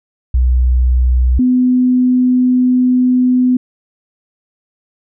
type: tone pair in turn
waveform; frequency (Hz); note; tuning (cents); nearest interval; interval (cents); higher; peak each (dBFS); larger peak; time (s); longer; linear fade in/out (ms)
sine; 62.4 / 251.6; B1 / B3; +19 / +32; 2 octaves; 2413; second; -8; neither; 0.34-1.39 / 1.39-3.57; second; 5
effects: none